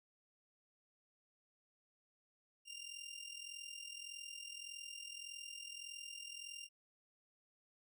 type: tone with amplitude modulation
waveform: 20% pulse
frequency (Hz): 2794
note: F7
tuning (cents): 0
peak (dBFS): -40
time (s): 2.65-6.69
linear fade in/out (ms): 50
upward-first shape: sine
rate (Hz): 41.7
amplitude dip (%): 70
effects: none